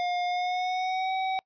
square tone with pitch glide, 712 to 758.7 Hz, F5 to F#5, +33 to +43 cents, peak -27 dBFS, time 0-1.39 s, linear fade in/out 0 ms, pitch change +110 cents, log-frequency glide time 0.25-1.12 s, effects noise-tail reverb RT60 0.1 s tail -25 dB re dry + resampled to 11025 Hz

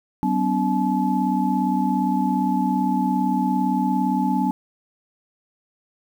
sine tone cluster, 190 / 249.7 / 287.2 / 860 Hz, F#3 / B3 / D4 / A5, +46 / +19 / -39 / -40 cents, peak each -23 / -23 / -25 / -24 dBFS, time 0.23-4.51 s, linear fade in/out 0 ms, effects 8-bit

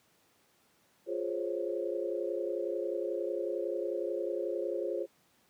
sine chord, Db major seventh, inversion first, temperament equal with one note detuned, 350.2 / 415.3 / 523.3 / 554.4 Hz, F4 / Ab4 / C5 / Db5, +5 / 0 / 0 / 0 cents, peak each -36 / -37 / -37 / -38 dBFS, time 1.06-5.07 s, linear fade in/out 50 ms, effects pink hiss -68 dBFS RMS until 5.49 s + high-pass 150 Hz 12 dB/octave

